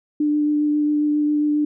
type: tone with vibrato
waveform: sine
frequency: 297.6 Hz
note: D4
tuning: 23 cents sharp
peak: -16 dBFS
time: 0.2-1.65 s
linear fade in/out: 5 ms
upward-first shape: sine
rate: 7.4 Hz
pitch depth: 10 cents each way
effects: none